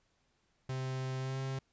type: tone with pitch glide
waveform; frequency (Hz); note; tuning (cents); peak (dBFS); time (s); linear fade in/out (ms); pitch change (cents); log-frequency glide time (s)
45% pulse; 130.81 to 133.4; C3 to C3; 0 to +34; -35; 0.69-1.59; 5; +34; 1.18-1.39
effects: pink hiss -75 dBFS RMS until 1.72 s + resampled to 16000 Hz